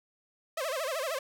sawtooth tone with vibrato, 584 Hz, D5, 10 cents flat, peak -27 dBFS, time 0.57-1.19 s, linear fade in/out 5 ms, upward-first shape sine, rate 13 Hz, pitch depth 230 cents each way, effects none

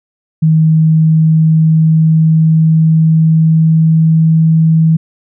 sine tone with pitch glide, 158.6 to 161 Hz, D#3 to E3, +33 to -41 cents, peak -5 dBFS, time 0.42-4.97 s, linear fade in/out 10 ms, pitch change +26 cents, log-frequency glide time 0.57-4.53 s, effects none

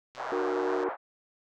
click train, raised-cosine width 0.2 ms, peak -31 dBFS, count 88, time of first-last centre 0.15-0.835 s, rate 127 Hz
pink band-pass noise, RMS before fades -35 dBFS, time 0.16-0.97 s, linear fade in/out 50 ms, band 600 to 1400 Hz, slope 24 dB/octave
sine chord, D augmented, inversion none, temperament equal with one note detuned, 300 / 370 / 466.2 Hz, D4 / F#4 / A#4, +37 / 0 / 0 cents, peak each -36 / -30 / -31 dBFS, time 0.32-0.89 s, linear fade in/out 2 ms
effects none

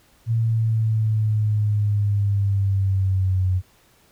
sine linear sweep, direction down, 114.8 to 91.6 Hz, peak -17 dBFS, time 0.26-3.62 s, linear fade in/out 50 ms, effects pink hiss -57 dBFS RMS until 4.11 s

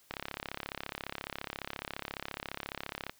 click train, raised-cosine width 0.3 ms, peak -20 dBFS, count 104, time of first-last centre 0.11-3.096 s, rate 34.5 Hz, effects white hiss -64 dBFS RMS until 3.19 s

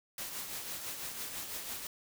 white noise with tremolo, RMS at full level -39 dBFS, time 0.18-1.87 s, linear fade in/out 2 ms, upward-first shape triangle, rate 6 Hz, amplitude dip 50%, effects none

